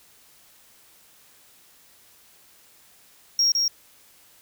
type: tone with echo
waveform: triangle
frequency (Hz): 5588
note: F8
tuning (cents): 0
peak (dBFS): -15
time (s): 3.39-3.52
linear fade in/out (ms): 2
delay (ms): 160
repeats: 1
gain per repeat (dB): -3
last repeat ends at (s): 3.68
effects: tanh soft clip ceiling -11 dBFS + white hiss -55 dBFS RMS until 4.41 s